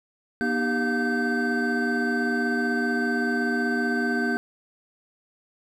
triangle tone cluster, 240.6 / 305.7 / 394.1 / 706 / 1545 Hz, B3 / D#4 / G4 / F5 / G6, -45 / -30 / +9 / +19 / -26 cents, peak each -24 / -30 / -28 / -32 / -25 dBFS, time 0.41-4.37 s, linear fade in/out 0 ms, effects none

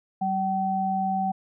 sine tone pair together, 191.53 / 764 Hz, G3 / G5, -40 / -45 cents, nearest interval 2 octaves, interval 2395 cents, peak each -28 / -24 dBFS, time 0.21-1.32 s, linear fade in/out 10 ms, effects none

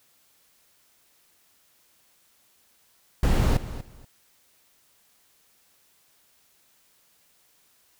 brown noise with echo, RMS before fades -20 dBFS, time 3.23-3.57 s, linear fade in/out 2 ms, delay 240 ms, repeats 2, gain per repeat -14 dB, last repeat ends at 4.05 s, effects white hiss -63 dBFS RMS until 7.99 s

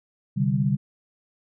sine chord, C suspended second, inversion none, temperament equal, 130.81 / 146.83 / 196 Hz, C3 / D3 / G3, 0 / 0 / 0 cents, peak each -24 dBFS, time 0.36-0.77 s, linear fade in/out 20 ms, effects none

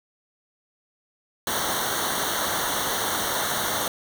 pink noise with comb filter, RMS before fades -26 dBFS, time 1.47-3.88 s, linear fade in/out 2 ms, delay 0.4 ms, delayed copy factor -0.95, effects none

